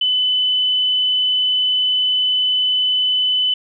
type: tone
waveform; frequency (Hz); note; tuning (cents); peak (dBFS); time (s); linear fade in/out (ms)
sine; 3010; F#7; +29; -14; 0.01-3.54; 5
effects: none